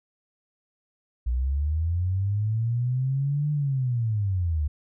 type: linear two-way sweep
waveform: sine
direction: up then down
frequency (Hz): 58.27 to 150 to 71.4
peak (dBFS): -22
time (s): 1.26-4.68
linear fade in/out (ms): 10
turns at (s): 3.51
effects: none